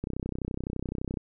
click train, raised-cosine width 3 ms, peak -19 dBFS, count 37, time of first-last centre 0.04-1.172 s, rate 31.8 Hz, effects none

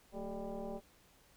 sine tone with frequency modulation, 182.5 Hz, F#3, 24 cents flat, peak -39 dBFS, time 0.12-0.81 s, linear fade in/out 50 ms, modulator 202 Hz, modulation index 2.9, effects pink hiss -66 dBFS RMS until 1.36 s

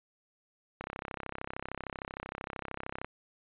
click train, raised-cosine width 0.5 ms, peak -22 dBFS, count 75, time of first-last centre 0.81-3.046 s, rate 33.1 Hz, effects resampled to 8000 Hz

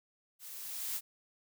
blue noise with level ramp, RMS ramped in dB -49 to -35 dBFS, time 0.39-1.01 s, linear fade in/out 50 ms, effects none

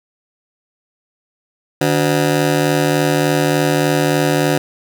20% pulse ring-modulated tone, 220 Hz, A3, in tune, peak -5 dBFS, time 1.81-4.58 s, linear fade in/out 5 ms, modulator 68.3 Hz, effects none

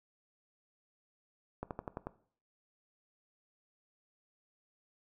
slowing click train, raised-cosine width 1 ms, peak -24 dBFS, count 6, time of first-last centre 1.63-2.07 s, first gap 78 ms, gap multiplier 1.06, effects noise-tail reverb RT60 0.5 s tail -17 dB re dry

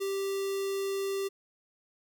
square tone with notch filter, 392 Hz, G4, in tune, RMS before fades -32 dBFS, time 0-1.29 s, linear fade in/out 20 ms, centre 1500 Hz, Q 1.2, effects none

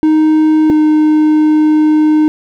triangle tone pair in turn, 311.1 / 307 Hz, D#4 / D#4, 0 / -23 cents, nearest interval unison, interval 23 cents, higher first, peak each -4 / -4 dBFS, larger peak neither, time 0.03-0.7 / 0.7-2.28 s, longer second, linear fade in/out 0 ms, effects none

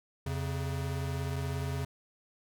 square tone pair together, 85.38 / 136.7 Hz, F2 / C#3, -39 / -24 cents, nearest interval minor sixth, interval 815 cents, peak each -36 / -35 dBFS, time 0.26-1.85 s, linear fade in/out 5 ms, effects none

